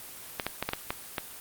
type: clicks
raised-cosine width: 0.3 ms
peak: -12 dBFS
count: 7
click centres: 0.398 / 0.466 / 0.626 / 0.69 / 0.734 / 0.905 / 1.182 s
effects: white hiss -44 dBFS RMS until 1.4 s + Opus 24 kbps